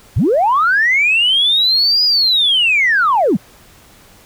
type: linear two-way sweep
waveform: sine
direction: up then down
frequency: 65.41 to 4978 to 144 Hz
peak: -9 dBFS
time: 0.16-3.37 s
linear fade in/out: 10 ms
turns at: 2.04 s
effects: tanh soft clip ceiling -5 dBFS + pink hiss -45 dBFS RMS until 4.25 s